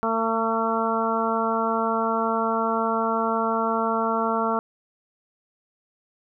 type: harmonic tone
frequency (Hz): 225.5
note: A3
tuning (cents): +43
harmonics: 1 / 2 / 3 / 4 / 5 / 6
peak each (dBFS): -28 / -28 / -28 / -28 / -28 / -28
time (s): 0.03-4.59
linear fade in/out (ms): 0
effects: none